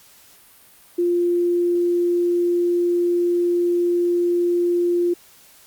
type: tone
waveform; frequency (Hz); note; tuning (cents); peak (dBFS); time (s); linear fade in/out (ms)
sine; 349.2; F4; 0; -16; 0.98-5.14; 10
effects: white hiss -50 dBFS RMS until 5.66 s + Opus 48 kbps